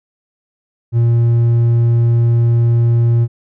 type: tone with hard clipping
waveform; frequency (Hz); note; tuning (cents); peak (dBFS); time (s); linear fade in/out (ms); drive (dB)
sine; 117.4; A#2; +13; -10; 0.92-3.28; 50; 3
effects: none